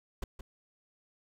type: noise with echo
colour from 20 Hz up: brown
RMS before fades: -32 dBFS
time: 0.22-0.24 s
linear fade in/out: 5 ms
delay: 170 ms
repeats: 1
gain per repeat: -9 dB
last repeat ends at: 0.41 s
effects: none